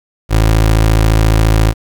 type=tone; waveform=25% pulse; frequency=54.4 Hz; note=A1; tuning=19 cents flat; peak=-4 dBFS; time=0.29-1.74 s; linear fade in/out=50 ms; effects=7-bit